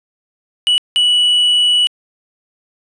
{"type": "tone bursts at uneven times", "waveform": "triangle", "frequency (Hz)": 2946, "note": "F#7", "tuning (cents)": -8, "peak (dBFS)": -8, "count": 2, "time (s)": [[0.67, 0.78], [0.96, 1.87]], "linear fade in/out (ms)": 0, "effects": ["resampled to 22050 Hz"]}